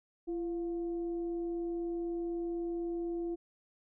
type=tone with frequency modulation; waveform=sine; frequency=340 Hz; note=F4; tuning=46 cents flat; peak=-33 dBFS; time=0.27-3.36 s; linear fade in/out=20 ms; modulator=368 Hz; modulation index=0.26; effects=none

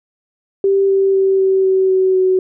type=tone with pitch steps; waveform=sine; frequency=392 / 388.8 / 385.7 / 382.6 / 379.5 / 376.5 / 373.4 Hz; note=G4 / G4 / G4 / G4 / F#4 / F#4 / F#4; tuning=0 / -14 / -28 / -42 / +44 / +30 / +16 cents; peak=-10 dBFS; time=0.64-2.39 s; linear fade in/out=2 ms; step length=250 ms; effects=none

